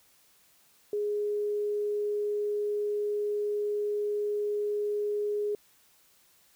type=tone; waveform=sine; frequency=415.3 Hz; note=G#4; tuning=in tune; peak=-27 dBFS; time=0.93-5.55 s; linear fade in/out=2 ms; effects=white hiss -63 dBFS RMS until 6.55 s